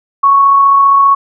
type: tone with amplitude modulation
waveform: sine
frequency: 1108.7 Hz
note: C#6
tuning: in tune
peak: -3 dBFS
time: 0.23-1.15 s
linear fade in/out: 10 ms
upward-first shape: sine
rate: 35.1 Hz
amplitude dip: 25%
effects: none